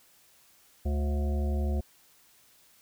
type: harmonic tone with a mistuned harmonic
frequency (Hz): 72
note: D2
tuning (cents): -34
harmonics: 1 / 3 / 5 / 7 / 9 / 10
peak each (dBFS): -26 / -36 / -40 / -43 / -45 / -46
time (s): 0.85-1.81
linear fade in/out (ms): 10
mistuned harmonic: 7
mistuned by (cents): +82
effects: white hiss -61 dBFS RMS until 2.81 s